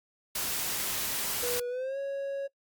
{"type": "noise", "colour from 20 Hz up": "white", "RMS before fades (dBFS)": -32, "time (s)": [0.35, 1.6], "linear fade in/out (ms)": 5}
{"type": "tone with pitch glide", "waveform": "triangle", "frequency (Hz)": [487.1, 553.1], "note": ["B4", "C#5"], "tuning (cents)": [-24, -4], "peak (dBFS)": -29, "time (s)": [1.42, 2.48], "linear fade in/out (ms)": 20, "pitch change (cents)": 220, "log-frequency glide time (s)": [1.68, 1.98]}
{"effects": ["noise-tail reverb RT60 0.1 s tail -23 dB re dry", "Opus 48 kbps"]}